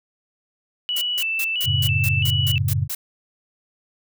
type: tone with vibrato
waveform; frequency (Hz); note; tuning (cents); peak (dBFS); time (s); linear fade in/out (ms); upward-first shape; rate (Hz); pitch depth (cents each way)
sine; 2794; F7; 0; -21; 0.89-2.58; 0; square; 1.5; 90
type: noise bursts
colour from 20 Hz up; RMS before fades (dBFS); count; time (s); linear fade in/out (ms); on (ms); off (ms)
blue; -27; 10; 0.96-2.95; 5; 55; 160
type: chord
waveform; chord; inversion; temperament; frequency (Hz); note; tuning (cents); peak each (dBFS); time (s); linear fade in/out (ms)
sine; F# minor; none; just; 92.5 / 111 / 138.75; F#2 / A2 / C#3; 0 / +16 / +2; -23; 1.64-2.88; 50
effects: none